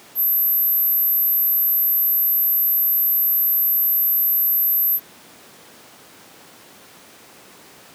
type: tone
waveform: sine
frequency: 12170 Hz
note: F#9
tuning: 48 cents sharp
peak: -15 dBFS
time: 0.15-5 s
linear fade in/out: 50 ms
effects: pink hiss -45 dBFS RMS until 7.94 s + high-pass 200 Hz 12 dB/octave